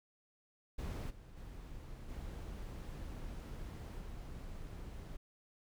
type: noise with level steps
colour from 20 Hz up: brown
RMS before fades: -40 / -54 / -49 / -45 / -47 dBFS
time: 0.78-5.17 s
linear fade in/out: 10 ms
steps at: 1.09 / 1.36 / 2.08 / 4 s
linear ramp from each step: 20 ms
effects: none